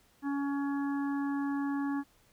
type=harmonic tone; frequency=280.9 Hz; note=C#4; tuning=23 cents sharp; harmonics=1 / 3 / 4 / 5 / 6; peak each=-30 / -42 / -44 / -51 / -45 dBFS; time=0.22-2.04 s; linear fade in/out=50 ms; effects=pink hiss -66 dBFS RMS until 2.32 s